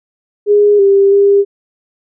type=tone with pitch steps; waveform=sine; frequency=412.6 / 395.4 / 400.7 Hz; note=G#4 / G4 / G4; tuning=-11 / +15 / +38 cents; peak=-5 dBFS; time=0.46-1.45 s; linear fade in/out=50 ms; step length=330 ms; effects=none